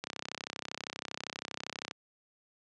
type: click train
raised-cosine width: 0.2 ms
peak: -19 dBFS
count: 62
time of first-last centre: 0.04-1.911 s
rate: 32.6 Hz
effects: high-pass 150 Hz 12 dB/octave + resampled to 22050 Hz